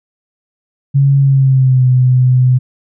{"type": "tone with pitch glide", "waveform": "sine", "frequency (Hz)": [138.59, 127.09], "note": ["C#3", "C3"], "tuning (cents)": [0, -50], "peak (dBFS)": -6, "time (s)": [0.94, 2.59], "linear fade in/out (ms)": 20, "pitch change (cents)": -150, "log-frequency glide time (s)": [1.19, 1.86], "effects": []}